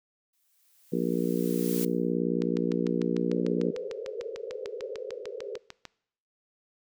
blue noise with exponential growth, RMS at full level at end -34 dBFS, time 0.33-1.85 s, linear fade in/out 5 ms, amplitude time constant 330 ms
harmonic tone, 59.3 Hz, A#1, 30 cents sharp, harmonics 3 / 4 / 5 / 6 / 7 / 8, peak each -30 / -31 / -32 / -33 / -33 / -34 dBFS, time 0.92-3.71 s, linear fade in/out 10 ms
click train, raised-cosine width 0.2 ms, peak -22 dBFS, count 24, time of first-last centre 2.42-5.853 s, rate 6.7 Hz
white band-pass noise, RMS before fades -37 dBFS, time 3.3-5.58 s, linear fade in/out 10 ms, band 400 to 530 Hz, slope 96 dB/octave
effects noise-tail reverb RT60 0.7 s tail -22 dB re dry

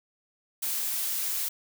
blue noise, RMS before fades -30 dBFS, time 0.62-1.49 s, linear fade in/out 10 ms, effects none

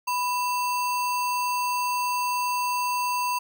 sine tone with sample-and-hold, 989 Hz, B5, 2 cents sharp, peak -23 dBFS, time 0.07-3.39 s, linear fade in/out 10 ms, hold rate 3675 Hz, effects none

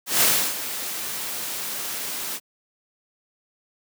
white noise with ADSR envelope, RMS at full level -17 dBFS, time 0.06-2.4 s, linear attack 160 ms, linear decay 320 ms, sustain -13 dB, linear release 46 ms, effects high-pass 150 Hz 12 dB/octave

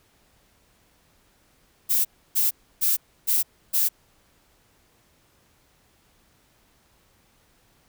violet noise bursts, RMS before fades -21 dBFS, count 5, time 1.89-3.89 s, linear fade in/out 20 ms, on 160 ms, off 300 ms, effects pink hiss -62 dBFS RMS until 7.88 s

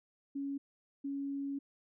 sine tone bursts at uneven times, 278.5 Hz, C#4, 8 cents sharp, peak -35 dBFS, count 2, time 0.35-0.58 / 1.04-1.59 s, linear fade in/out 10 ms, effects none

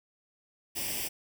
white noise with comb filter, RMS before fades -34 dBFS, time 0.75-1.09 s, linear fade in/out 20 ms, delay 0.37 ms, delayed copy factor +0.75, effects none

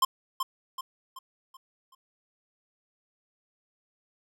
square tone with echo, 1053 Hz, C6, 11 cents sharp, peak -20 dBFS, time 0.02-0.05 s, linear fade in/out 5 ms, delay 380 ms, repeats 5, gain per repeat -7 dB, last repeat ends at 1.95 s, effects none

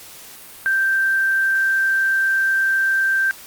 sine tone, 1568 Hz, G6, in tune, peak -15 dBFS, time 0.66-3.31 s, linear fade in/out 0 ms, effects white hiss -40 dBFS RMS until 3.46 s + Opus 48 kbps

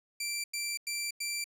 15% pulse tone bursts, 2349 Hz, D7, in tune, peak -26 dBFS, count 4, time 0.2-1.442 s, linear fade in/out 5 ms, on 240 ms, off 94 ms, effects none

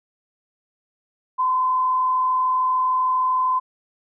sine tone with frequency modulation, 1023 Hz, C6, 39 cents flat, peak -17 dBFS, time 1.38-3.6 s, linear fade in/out 20 ms, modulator 33.1 Hz, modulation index 0.4, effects none

